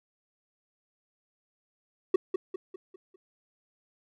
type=tone with echo; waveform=triangle; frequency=375.6 Hz; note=F#4; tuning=26 cents sharp; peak=-15 dBFS; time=2.14-2.16 s; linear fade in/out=5 ms; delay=200 ms; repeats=5; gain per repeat=-7 dB; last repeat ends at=3.16 s; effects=none